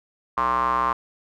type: tone with band-pass filter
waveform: square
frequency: 62 Hz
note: B1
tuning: 7 cents sharp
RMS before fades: -22 dBFS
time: 0.37-0.93 s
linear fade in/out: 5 ms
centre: 1100 Hz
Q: 9.9
effects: none